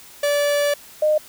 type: tone pair in turn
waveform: 45% pulse / sine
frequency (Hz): 579 / 611.3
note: D5 / D#5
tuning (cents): -25 / -31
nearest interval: minor second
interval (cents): 94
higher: second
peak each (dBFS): -17 / -14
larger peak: second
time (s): 0.23-0.74 / 1.02-1.18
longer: first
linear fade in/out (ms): 5
effects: white hiss -44 dBFS RMS until 1.28 s